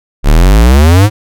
square exponential sweep, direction up, 33.78 to 109.7 Hz, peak -3 dBFS, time 0.23-1.1 s, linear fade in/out 50 ms, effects none

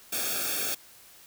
white noise with comb filter, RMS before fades -30 dBFS, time 0.12-0.75 s, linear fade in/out 10 ms, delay 1 ms, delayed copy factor -1, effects white hiss -53 dBFS RMS until 1.26 s

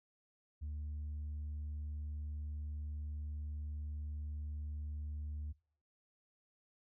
sine tone, 75 Hz, D2, 37 cents sharp, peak -37 dBFS, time 0.61-5.53 s, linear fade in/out 20 ms, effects noise-tail reverb RT60 0.5 s tail -25 dB re dry + tanh soft clip ceiling -38 dBFS

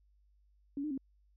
sine tone with pitch steps, 281.1 / 303.8 / 268.2 Hz, C#4 / D#4 / C4, +24 / -41 / +43 cents, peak -34 dBFS, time 0.77-0.977 s, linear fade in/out 2 ms, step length 69 ms, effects added 50 Hz sine -65 dBFS peak until 1.36 s

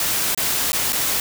white noise with dropouts, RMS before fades -21 dBFS, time 0-1.2 s, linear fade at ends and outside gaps 2 ms, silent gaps 0.348-0.375 / 0.72-0.73 / 0.924-0.929 s, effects none

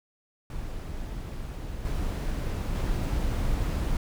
brown noise with level steps, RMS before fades -35 / -29 / -27 dBFS, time 0.5-3.97 s, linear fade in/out 2 ms, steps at 1.85 / 2.75 s, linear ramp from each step 2 ms, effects none

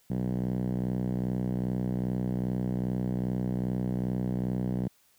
5% pulse tone with band-pass filter, 62.5 Hz, B1, 21 cents sharp, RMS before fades -30 dBFS, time 0.1-4.88 s, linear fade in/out 5 ms, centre 160 Hz, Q 2.5, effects white hiss -65 dBFS RMS until 5.18 s

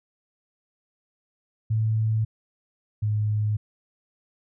sine tone pair in turn, 110.1 / 106.12 Hz, A2 / G#2, +2 / +38 cents, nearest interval minor second, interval 64 cents, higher first, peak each -20 / -21 dBFS, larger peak first, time 1.7-2.25 / 3.02-3.57 s, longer neither, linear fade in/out 10 ms, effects none

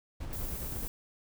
brown noise with tremolo, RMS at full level -37 dBFS, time 0.2-0.88 s, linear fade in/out 10 ms, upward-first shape square, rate 9.6 Hz, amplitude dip 30%
violet noise, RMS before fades -41 dBFS, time 0.33-0.88 s, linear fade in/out 0 ms
effects none

